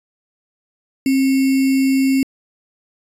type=tone with sample-and-hold; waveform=sine; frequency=267.3 Hz; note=C4; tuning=37 cents sharp; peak=-12 dBFS; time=1.06-2.23 s; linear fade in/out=2 ms; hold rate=2450 Hz; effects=resampled to 32000 Hz